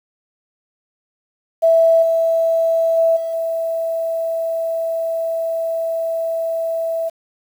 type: tone with level steps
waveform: sine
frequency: 658 Hz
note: E5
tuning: 3 cents flat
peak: -9 / -13 / -11 / -20 / -18 dBFS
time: 1.62-7.1 s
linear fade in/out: 20 ms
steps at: 2.02 / 2.97 / 3.16 / 3.33 s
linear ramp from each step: 10 ms
effects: 7-bit